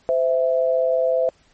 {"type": "tone pair together", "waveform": "sine", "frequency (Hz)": [513.8, 659.3], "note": ["C5", "E5"], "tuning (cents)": [-32, 0], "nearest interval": "major third", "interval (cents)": 432, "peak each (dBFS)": [-18, -20], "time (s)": [0.09, 1.29], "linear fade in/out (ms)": 0, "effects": ["pink hiss -58 dBFS RMS until 1.53 s", "MP3 32 kbps"]}